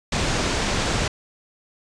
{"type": "low-pass noise", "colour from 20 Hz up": "pink", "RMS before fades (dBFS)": -23, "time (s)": [0.12, 1.08], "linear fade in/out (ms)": 5, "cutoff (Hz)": 7500, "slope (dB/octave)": 24, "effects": ["resampled to 22050 Hz"]}